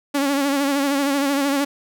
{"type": "tone with vibrato", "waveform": "sawtooth", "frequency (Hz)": 279.7, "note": "C#4", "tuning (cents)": 16, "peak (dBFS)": -14, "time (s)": [0.14, 1.65], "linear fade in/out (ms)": 10, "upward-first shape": "sine", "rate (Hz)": 13, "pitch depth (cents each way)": 52, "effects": []}